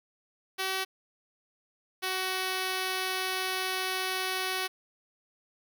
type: tone pair in turn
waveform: 5% pulse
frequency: 380 / 374.6 Hz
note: F#4 / F#4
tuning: +46 / +21 cents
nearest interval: unison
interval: 25 cents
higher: first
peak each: -18 dBFS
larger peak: neither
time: 0.58-0.85 / 2.02-4.68 s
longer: second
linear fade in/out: 20 ms
effects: none